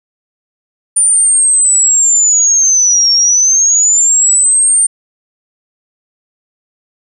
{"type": "linear two-way sweep", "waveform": "sine", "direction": "down then up", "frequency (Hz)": [9270, 5490, 8930], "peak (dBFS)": -6, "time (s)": [0.96, 4.87], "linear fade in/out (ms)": 10, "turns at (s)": 3.12, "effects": []}